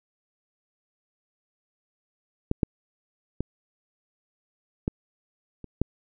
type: clicks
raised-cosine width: 3 ms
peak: -10 / -8 / -14 / -12 / -26 / -9 dBFS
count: 6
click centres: 2.514 / 2.632 / 3.406 / 4.879 / 5.643 / 5.816 s
effects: none